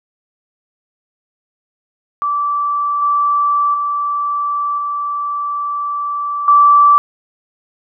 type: tone with level steps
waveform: sine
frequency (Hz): 1162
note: D6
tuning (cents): -19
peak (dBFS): -14 / -11 / -15 / -17 / -5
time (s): 2.22-6.98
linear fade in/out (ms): 0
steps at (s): 3.02 / 3.74 / 4.78 / 6.48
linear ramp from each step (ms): 2
effects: none